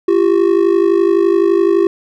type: ring-modulated tone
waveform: triangle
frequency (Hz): 368.2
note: F#4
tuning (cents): -8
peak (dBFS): -4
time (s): 0.08-1.87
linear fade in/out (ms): 2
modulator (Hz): 25.9
effects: none